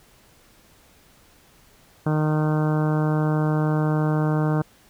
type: harmonic tone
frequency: 153.6 Hz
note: D#3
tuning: 22 cents flat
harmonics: 1 / 2 / 3 / 4 / 5 / 6 / 7 / 8 / 9 / 10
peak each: -20 / -26 / -30 / -32 / -34 / -36 / -37 / -38 / -39 / -40 dBFS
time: 2.06-4.62 s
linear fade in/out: 5 ms
effects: pink hiss -55 dBFS RMS until 4.89 s